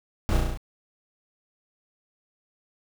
brown noise with echo, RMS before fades -23 dBFS, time 0.29-0.37 s, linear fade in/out 0 ms, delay 34 ms, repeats 6, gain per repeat -2 dB, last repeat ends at 0.574 s, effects none

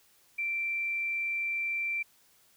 sine tone, 2349 Hz, D7, in tune, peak -29 dBFS, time 0.38-2.03 s, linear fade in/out 10 ms, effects white hiss -64 dBFS RMS until 2.56 s

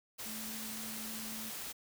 sine tone in noise, 220 Hz, A3, in tune, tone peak -46 dBFS, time 0.25-1.51 s, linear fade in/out 20 ms, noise white, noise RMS -43 dBFS, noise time 0.18-1.73 s, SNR -6 dB, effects none

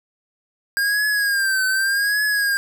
square tone with vibrato, 1609 Hz, G6, 45 cents sharp, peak -18 dBFS, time 0.77-2.57 s, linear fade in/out 0 ms, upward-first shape triangle, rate 0.85 Hz, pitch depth 100 cents each way, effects 9-bit

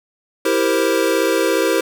square chord, C dominant seventh, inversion first, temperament equal, 329.6 / 392 / 466.2 / 523.3 Hz, E4 / G4 / Bb4 / C5, 0 / 0 / 0 / 0 cents, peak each -21 dBFS, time 0.45-1.81 s, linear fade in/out 5 ms, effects none

